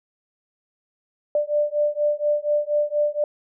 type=beating tone pair; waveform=sine; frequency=590 / 594.2 Hz; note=D5 / D5; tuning=+8 / +20 cents; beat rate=4.2 Hz; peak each=-22 dBFS; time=1.35-3.24 s; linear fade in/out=2 ms; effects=none